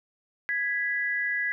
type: tone pair together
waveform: sine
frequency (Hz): 1661.2 / 1975.5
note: G#6 / B6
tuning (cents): 0 / 0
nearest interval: minor third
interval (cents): 300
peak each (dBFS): -28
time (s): 0.49-1.52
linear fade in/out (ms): 0
effects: none